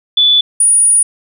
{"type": "tone pair in turn", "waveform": "sine", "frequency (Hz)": [3468, 9618], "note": ["A7", "D9"], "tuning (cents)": [-26, 40], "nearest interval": "octave + tritone", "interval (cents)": 1766, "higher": "second", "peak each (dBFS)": -6, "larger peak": "neither", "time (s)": [[0.17, 0.41], [0.6, 1.03]], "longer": "second", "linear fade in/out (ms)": 5, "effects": []}